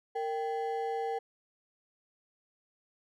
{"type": "ring-modulated tone", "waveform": "triangle", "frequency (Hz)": 622.3, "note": "D#5", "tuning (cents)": 0, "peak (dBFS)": -26, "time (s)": [0.15, 1.19], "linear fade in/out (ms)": 10, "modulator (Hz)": 162, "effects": []}